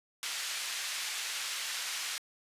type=band-pass noise; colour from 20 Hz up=pink; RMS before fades=-37 dBFS; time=0.23-2.18 s; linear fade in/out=0 ms; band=2000 to 8600 Hz; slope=12 dB/octave; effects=resampled to 32000 Hz